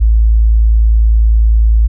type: tone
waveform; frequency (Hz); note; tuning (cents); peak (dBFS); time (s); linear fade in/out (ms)
sine; 55; A1; 0; -5; 0-1.88; 20
effects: none